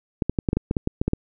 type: clicks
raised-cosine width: 3 ms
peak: -8 dBFS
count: 12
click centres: 0.222 / 0.296 / 0.388 / 0.488 / 0.531 / 0.57 / 0.711 / 0.768 / 0.874 / 1.015 / 1.08 / 1.134 s
effects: none